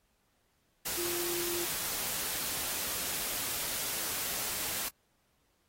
sine tone in noise, 347.1 Hz, F4, 11 cents flat, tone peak -38 dBFS, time 0.97-1.65 s, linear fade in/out 10 ms, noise white, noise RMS -35 dBFS, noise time 0.85-4.89 s, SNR -6 dB, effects pink hiss -74 dBFS RMS until 5.68 s + AAC 48 kbps

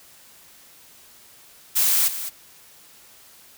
blue noise with echo, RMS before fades -19 dBFS, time 1.75-2.09 s, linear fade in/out 20 ms, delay 210 ms, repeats 1, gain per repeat -11 dB, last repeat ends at 2.3 s, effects white hiss -50 dBFS RMS until 3.57 s

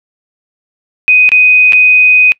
sine tone with dropouts, 2500 Hz, D#7, 8 cents sharp, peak -3 dBFS, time 1.08-2.32 s, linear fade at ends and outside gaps 0 ms, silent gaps 1.291-1.318 / 1.723-1.732 s, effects noise-tail reverb RT60 0.1 s tail -24 dB re dry

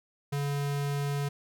square tone, 142.4 Hz, C#3, 47 cents sharp, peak -29 dBFS, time 0.32-1.29 s, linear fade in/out 10 ms, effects none

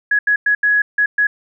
sine tone bursts at uneven times, 1676 Hz, G#6, 15 cents sharp, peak -11 dBFS, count 6, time 0.11-0.19 / 0.27-0.36 / 0.46-0.55 / 0.63-0.82 / 0.98-1.06 / 1.18-1.27 s, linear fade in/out 5 ms, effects none

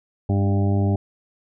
harmonic tone with a mistuned harmonic, 99.3 Hz, G2, 23 cents sharp, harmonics 1 / 2 / 3 / 4 / 6 / 7 / 8, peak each -18 / -24 / -28 / -30 / -34 / -35 / -36 dBFS, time 0.29-0.96 s, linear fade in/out 5 ms, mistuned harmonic 2, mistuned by +20 cents, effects none

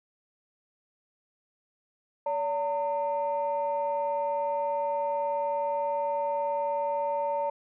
sine tone pair together, 573 / 909.6 Hz, D5 / A#5, -43 / -43 cents, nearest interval minor sixth, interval 800 cents, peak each -28 dBFS, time 2.26-7.5 s, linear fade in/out 5 ms, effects tanh soft clip ceiling -20 dBFS

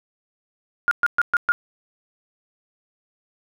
sine tone bursts, 1417 Hz, F6, 25 cents sharp, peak -14 dBFS, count 5, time 0.88-1.52 s, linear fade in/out 0 ms, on 32 ms, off 120 ms, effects none

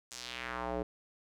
square tone with band-pass filter sweep, 61.3 Hz, B1, 12 cents flat, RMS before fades -39 dBFS, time 0.11-0.83 s, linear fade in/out 5 ms, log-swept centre 7300 to 440 Hz, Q 1.8, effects none

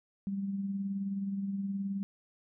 sine tone with tremolo, 197 Hz, G3, 9 cents sharp, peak -30 dBFS, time 0.27-2.03 s, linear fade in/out 0 ms, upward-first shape sine, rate 19 Hz, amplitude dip 40%, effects none

